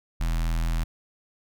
square tone with notch filter, 41.2 Hz, E1, in tune, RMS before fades -25 dBFS, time 0.2-0.84 s, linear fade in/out 10 ms, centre 430 Hz, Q 0.77, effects none

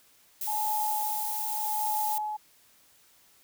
violet noise, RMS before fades -33 dBFS, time 0.41-2.18 s, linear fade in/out 2 ms
sine tone with tremolo, 850 Hz, G#5, 40 cents sharp, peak -27 dBFS, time 0.47-2.37 s, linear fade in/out 10 ms, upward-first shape sine, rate 0.82 Hz, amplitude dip 60%
effects white hiss -61 dBFS RMS until 3.43 s

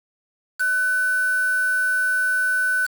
sine tone with quantisation, 1500 Hz, F#6, 23 cents sharp, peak -18 dBFS, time 0.59-2.87 s, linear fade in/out 20 ms, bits 5, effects none

